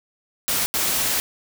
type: noise bursts at uneven times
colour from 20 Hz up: white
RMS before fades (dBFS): -22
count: 2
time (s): 0.48-0.66 / 0.74-1.2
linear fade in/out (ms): 0
effects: none